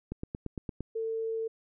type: click train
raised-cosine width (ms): 3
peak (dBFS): -22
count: 7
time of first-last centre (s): 0.12-0.806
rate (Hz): 8.74
type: tone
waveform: sine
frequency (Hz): 448.6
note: A4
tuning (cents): +34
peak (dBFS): -30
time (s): 0.95-1.48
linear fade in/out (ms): 10
effects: none